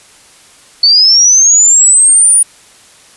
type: linear sweep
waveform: sine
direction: up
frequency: 4435 to 9650 Hz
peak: -3 dBFS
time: 0.83-2.43 s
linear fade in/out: 5 ms
effects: white hiss -41 dBFS RMS until 3.16 s + resampled to 24000 Hz